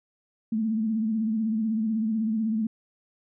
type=tone with vibrato; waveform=sine; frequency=220.2 Hz; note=A3; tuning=2 cents sharp; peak=-23 dBFS; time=0.52-2.67 s; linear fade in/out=5 ms; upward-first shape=sine; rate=16 Hz; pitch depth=64 cents each way; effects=none